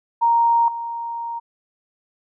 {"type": "tone with level steps", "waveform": "sine", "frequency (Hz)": 932.3, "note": "A#5", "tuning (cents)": 0, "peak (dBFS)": [-13, -25], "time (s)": [0.21, 1.4], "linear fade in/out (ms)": 20, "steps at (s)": 0.68, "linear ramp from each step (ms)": 2, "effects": []}